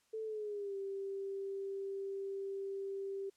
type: tone with pitch glide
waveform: sine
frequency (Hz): 440 to 392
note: A4 to G4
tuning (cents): 0 to 0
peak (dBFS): -38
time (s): 0.13-3.3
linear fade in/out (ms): 10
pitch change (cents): -200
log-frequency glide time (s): 0.24-0.76
effects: white hiss -74 dBFS RMS until 3.36 s + low-pass 9000 Hz 12 dB/octave